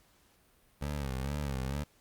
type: tone with vibrato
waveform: 20% pulse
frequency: 69 Hz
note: C#2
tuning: 7 cents flat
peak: -28 dBFS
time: 0.81-1.84 s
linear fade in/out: 10 ms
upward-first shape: sine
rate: 2.2 Hz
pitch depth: 120 cents each way
effects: pink hiss -66 dBFS RMS until 2 s + Opus 48 kbps